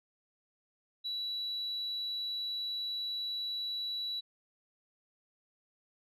sine tone, 3930 Hz, B7, 9 cents flat, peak -33 dBFS, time 1.04-4.21 s, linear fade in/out 20 ms, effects tanh soft clip ceiling -30 dBFS

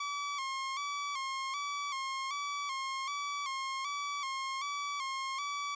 sawtooth tone with vibrato, 1108.7 Hz, C#6, in tune, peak -31 dBFS, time 0-5.75 s, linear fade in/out 5 ms, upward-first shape square, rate 1.3 Hz, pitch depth 59 cents each way, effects resampled to 16000 Hz

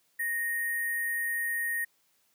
sine tone with sample-and-hold, 1864.7 Hz, A#6, in tune, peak -28 dBFS, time 0.19-1.85 s, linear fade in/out 10 ms, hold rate 11025 Hz, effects white hiss -70 dBFS RMS until 2.34 s + high-pass 100 Hz 12 dB/octave

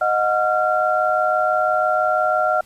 sine tone cluster, 622 / 728 / 1376 Hz, D#5 / F#5 / F6, -1 / -28 / -26 cents, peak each -20 dBFS, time 0.01-2.61 s, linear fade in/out 5 ms, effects pink hiss -51 dBFS RMS until 2.65 s + resampled to 32000 Hz

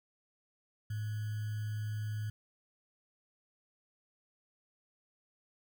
sine tone with sample-and-hold, 106.9 Hz, A2, 49 cents flat, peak -34 dBFS, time 0.9-2.3 s, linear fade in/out 5 ms, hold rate 1575 Hz, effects none

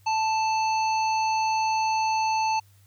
harmonic tone, 880 Hz, A5, in tune, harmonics 1 / 3 / 5 / 7, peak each -22 / -32 / -36 / -39 dBFS, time 0.06-2.6 s, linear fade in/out 10 ms, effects added 99 Hz sine -54 dBFS peak until 2.86 s + white hiss -63 dBFS RMS until 2.86 s

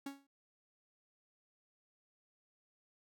45% pulse tone with exponential decay, 277.2 Hz, C#4, in tune, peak -39 dBFS, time 0.06-0.27 s, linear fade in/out 5 ms, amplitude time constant 45 ms, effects none

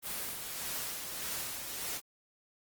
white noise with tremolo, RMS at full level -37 dBFS, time 0.02-2.01 s, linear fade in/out 50 ms, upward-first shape sine, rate 1.7 Hz, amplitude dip 40%, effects Opus 24 kbps

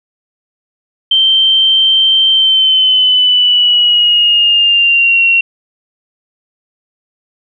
sine tone with pitch glide, 3127 to 2738 Hz, G7 to F7, -5 to -35 cents, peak -6 dBFS, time 1.11-5.41 s, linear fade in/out 5 ms, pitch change -230 cents, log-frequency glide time 2.31-5.23 s, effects none

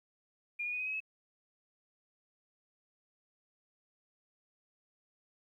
sine tone with pitch steps, 2415 / 2447 / 2480 / 2513 / 2547 / 2581 Hz, D7 / D#7 / D#7 / D#7 / D#7 / E7, +48 / -29 / -6 / +17 / +40 / -37 cents, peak -34 dBFS, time 0.59-1.004 s, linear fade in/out 10 ms, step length 69 ms, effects 12-bit

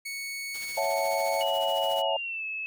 sawtooth tone, 2217 Hz, C#7, in tune, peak -30 dBFS, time 0.05-1.43 s, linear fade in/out 10 ms
white noise with tremolo, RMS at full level -42 dBFS, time 0.54-2.02 s, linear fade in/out 5 ms, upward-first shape triangle, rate 14 Hz, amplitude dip 65%
sine chord, F# minor seventh, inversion second, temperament equal, 554.4 / 659.3 / 740 / 880 Hz, C#5 / E5 / F#5 / A5, 0 / 0 / 0 / 0 cents, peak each -30 / -29 / -33 / -31 dBFS, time 0.77-2.17 s, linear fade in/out 5 ms
sine tone with pitch glide, 2916 to 2598 Hz, F#7 to E7, -26 to -26 cents, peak -31 dBFS, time 1.41-2.66 s, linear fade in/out 0 ms, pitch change -200 cents, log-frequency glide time 2.03-2.45 s
effects none

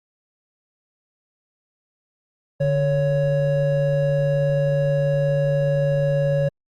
triangle tone pair together, 146.83 / 557.2 Hz, D3 / C#5, 0 / +9 cents, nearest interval octave + major seventh, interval 2309 cents, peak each -18 dBFS, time 2.6-6.49 s, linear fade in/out 10 ms, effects Opus 32 kbps

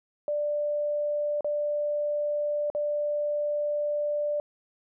sine tone with dropouts, 590 Hz, D5, 8 cents sharp, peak -25 dBFS, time 0.28-4.4 s, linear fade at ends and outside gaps 1 ms, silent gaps 1.408-1.445 / 2.701-2.749 s, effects none

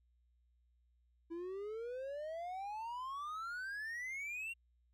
triangle exponential sweep, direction up, 328.6 to 2782 Hz, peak -39 dBFS, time 1.3-4.54 s, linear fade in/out 20 ms, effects added 60 Hz sine -70 dBFS peak until 4.93 s

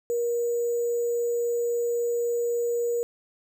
sine tone with sample-and-hold, 473.7 Hz, A#4, 28 cents sharp, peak -23 dBFS, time 0.1-3.03 s, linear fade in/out 0 ms, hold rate 7350 Hz, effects none

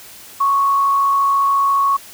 sine tone with frequency modulation, 1108.7 Hz, C#6, in tune, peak -12 dBFS, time 0.4-1.97 s, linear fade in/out 10 ms, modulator 54.3 Hz, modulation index 0.3, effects white hiss -39 dBFS RMS until 2.13 s

